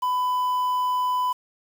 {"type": "tone with quantisation", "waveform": "triangle", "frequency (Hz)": 1000, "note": "B5", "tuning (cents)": 21, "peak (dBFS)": -19, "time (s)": [0.02, 1.33], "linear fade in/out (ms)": 10, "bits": 7, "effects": []}